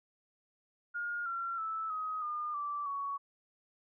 sine tone with pitch steps, 1422 / 1366.4 / 1313 / 1261.7 / 1212.4 / 1165.1 / 1119.6 Hz, F6 / F6 / E6 / D#6 / D#6 / D6 / C#6, +31 / -38 / -7 / +24 / -45 / -14 / +17 cents, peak -34 dBFS, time 0.94-3.18 s, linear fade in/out 20 ms, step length 320 ms, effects none

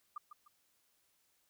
sine tone with echo, 1200 Hz, D6, 37 cents sharp, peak -39 dBFS, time 0.16-0.18 s, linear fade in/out 5 ms, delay 150 ms, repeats 2, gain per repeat -9 dB, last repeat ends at 0.48 s, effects white hiss -75 dBFS RMS until 1.49 s

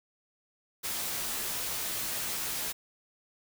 white noise with comb filter, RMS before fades -34 dBFS, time 0.83-2.73 s, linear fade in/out 20 ms, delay 15 ms, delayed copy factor -0.55, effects none

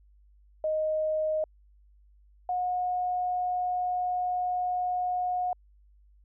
sine tone pair in turn, 622.3 / 724.4 Hz, D#5 / F#5, 0 / -37 cents, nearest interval minor third, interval 263 cents, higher second, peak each -25 / -26 dBFS, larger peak first, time 0.64-1.44 / 2.49-5.53 s, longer second, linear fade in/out 2 ms, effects added 50 Hz sine -56 dBFS peak until 6.24 s

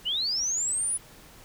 sine linear sweep, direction up, 2794 to 10080 Hz, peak -25 dBFS, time 0.05-0.98 s, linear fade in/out 20 ms, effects pink hiss -51 dBFS RMS until 1.44 s

